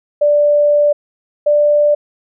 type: tone pair in turn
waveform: sine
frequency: 587.3 / 590 Hz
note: D5 / D5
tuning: 0 / +8 cents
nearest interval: unison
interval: 8 cents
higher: second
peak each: -8 dBFS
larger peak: neither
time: 0.21-0.93 / 1.46-1.95 s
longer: first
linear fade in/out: 10 ms
effects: none